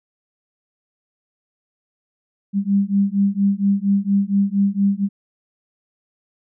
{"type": "beating tone pair", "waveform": "sine", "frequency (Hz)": [196.8, 201.1], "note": ["G3", "G3"], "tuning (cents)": [7, 44], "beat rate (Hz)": 4.3, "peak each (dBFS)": -18, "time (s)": [2.53, 5.09], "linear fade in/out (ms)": 50, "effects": []}